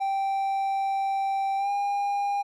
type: tone with pitch glide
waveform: triangle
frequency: 782 to 806.8 Hz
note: G5 to G5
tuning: -4 to +50 cents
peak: -22 dBFS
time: 0-2.43 s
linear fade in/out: 20 ms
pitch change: +54 cents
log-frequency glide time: 1.57-1.7 s
effects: none